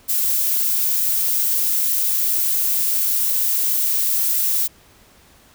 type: noise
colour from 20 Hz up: violet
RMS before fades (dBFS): -19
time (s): 0.08-4.68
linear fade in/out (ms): 20
effects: pink hiss -51 dBFS RMS until 5.54 s